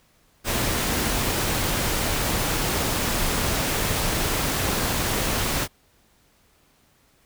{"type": "noise", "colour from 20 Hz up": "pink", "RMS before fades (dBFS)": -24, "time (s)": [0.44, 5.68], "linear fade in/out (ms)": 50, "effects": ["pink hiss -61 dBFS RMS until 7.25 s"]}